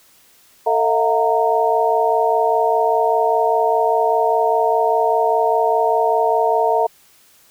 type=tone cluster; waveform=sine; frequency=448.8 / 650 / 715 / 924 Hz; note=A4 / E5 / F5 / A#5; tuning=+34 / -24 / +41 / -16 cents; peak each=-19 dBFS; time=0.66-6.87 s; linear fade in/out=10 ms; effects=white hiss -52 dBFS RMS until 7.5 s